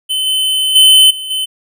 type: tone with level steps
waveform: square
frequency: 3049 Hz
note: G7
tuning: 49 cents flat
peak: -14 / -12 / -4 / -22 / -15 dBFS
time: 0.09-1.46 s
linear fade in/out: 20 ms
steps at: 0.26 / 0.75 / 1.1 / 1.3 s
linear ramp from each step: 10 ms
effects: none